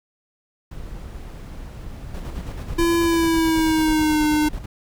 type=noise; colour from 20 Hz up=brown; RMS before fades=-35 dBFS; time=0.71-3.25 s; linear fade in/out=5 ms
type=noise with tremolo; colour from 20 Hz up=brown; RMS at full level=-29 dBFS; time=2.14-4.66 s; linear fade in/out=5 ms; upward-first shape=square; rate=9.2 Hz; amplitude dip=55%
type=tone with pitch glide; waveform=square; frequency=338.1 to 303 Hz; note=E4 to D#4; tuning=+44 to -46 cents; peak=-17 dBFS; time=2.78-4.49 s; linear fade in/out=10 ms; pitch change=-190 cents; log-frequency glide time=2.99-4.24 s
effects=none